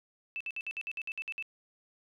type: tone bursts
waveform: sine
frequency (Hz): 2637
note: E7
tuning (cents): 0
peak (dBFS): -34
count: 11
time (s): 0.36-1.425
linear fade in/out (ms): 0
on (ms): 45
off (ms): 57
effects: none